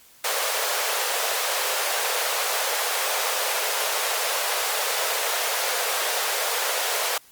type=high-pass noise; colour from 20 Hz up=pink; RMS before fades=-25 dBFS; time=0.24-7.18 s; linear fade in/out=5 ms; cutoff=460 Hz; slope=48 dB/octave; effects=white hiss -53 dBFS RMS until 7.31 s + Opus 48 kbps